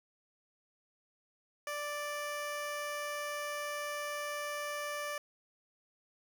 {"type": "tone", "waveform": "15% pulse", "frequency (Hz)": 587.3, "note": "D5", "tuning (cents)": 0, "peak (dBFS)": -30, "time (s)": [1.67, 5.18], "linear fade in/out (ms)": 2, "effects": []}